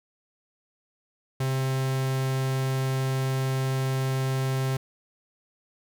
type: tone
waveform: 45% pulse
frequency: 132.4 Hz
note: C3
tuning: 21 cents sharp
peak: -24 dBFS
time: 1.4-4.77 s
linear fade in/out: 5 ms
effects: none